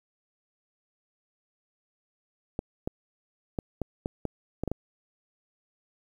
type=clicks; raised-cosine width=2 ms; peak=-16 dBFS; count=9; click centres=2.591 / 2.875 / 3.588 / 3.817 / 4.059 / 4.253 / 4.636 / 4.677 / 4.716 s; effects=9-bit